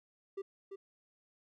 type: tone with echo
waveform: triangle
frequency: 392.2 Hz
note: G4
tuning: 1 cent sharp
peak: -35 dBFS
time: 0.37-0.42 s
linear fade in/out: 10 ms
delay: 340 ms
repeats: 1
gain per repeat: -6 dB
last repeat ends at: 0.76 s
effects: none

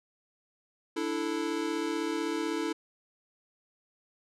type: chord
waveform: square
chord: D suspended second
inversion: none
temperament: equal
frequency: 293.7 / 329.6 / 440 Hz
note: D4 / E4 / A4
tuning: 0 / 0 / 0 cents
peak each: -36 / -33 / -36 dBFS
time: 0.96-2.73 s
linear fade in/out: 10 ms
effects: low-pass 8000 Hz 12 dB/octave

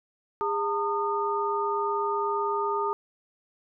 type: tone cluster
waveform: sine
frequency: 408.6 / 904 / 1226 Hz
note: G#4 / A5 / D#6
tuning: -28 / +47 / -26 cents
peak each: -29 dBFS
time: 0.41-2.93 s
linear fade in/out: 0 ms
effects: none

